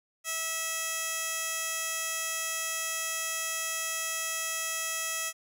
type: tone with band-pass filter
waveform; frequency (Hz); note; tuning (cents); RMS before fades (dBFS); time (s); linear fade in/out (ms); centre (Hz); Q
15% pulse; 650; E5; -24; -33; 0.24-5.33; 50; 9000; 0.67
effects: none